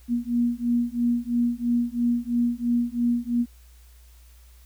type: beating tone pair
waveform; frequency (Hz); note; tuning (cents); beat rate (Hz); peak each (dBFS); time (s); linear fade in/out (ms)
sine; 237.5 / 240.5; A#3 / B3; +33 / -46; 3; -24; 0.08-3.46; 50
effects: added 60 Hz sine -48 dBFS peak until 4.65 s + white hiss -59 dBFS RMS until 4.65 s